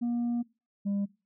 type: tone pair in turn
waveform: sine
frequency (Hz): 238.4 / 200.5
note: A#3 / G3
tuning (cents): +39 / +39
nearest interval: minor third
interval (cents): 300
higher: first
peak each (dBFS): -24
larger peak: neither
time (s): 0.01-0.43 / 0.85-1.06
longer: first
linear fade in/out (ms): 20
effects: noise-tail reverb RT60 0.3 s tail -23 dB re dry + tanh soft clip ceiling -26 dBFS